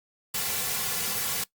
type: noise with comb filter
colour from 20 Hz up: white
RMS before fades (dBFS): -29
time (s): 0.34-1.44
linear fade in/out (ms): 5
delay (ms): 3.2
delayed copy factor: -0.95
effects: noise-tail reverb RT60 0.1 s tail -20 dB re dry + Opus 48 kbps